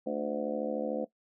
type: harmonic tone with a mistuned harmonic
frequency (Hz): 73.42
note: D2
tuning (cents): 0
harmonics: 3 / 4 / 5 / 6 / 7 / 8 / 9 / 10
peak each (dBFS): -37 / -37 / -43 / -43 / -34 / -40 / -42 / -44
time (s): 0.06-1.05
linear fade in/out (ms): 10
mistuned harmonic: 5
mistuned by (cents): -51
effects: noise-tail reverb RT60 0.1 s tail -17 dB re dry